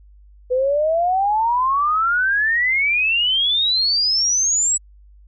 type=exponential sweep; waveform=sine; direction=up; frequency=493.9 to 7902 Hz; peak=-15 dBFS; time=0.5-4.78 s; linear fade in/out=20 ms; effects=added 50 Hz sine -44 dBFS peak until 5.27 s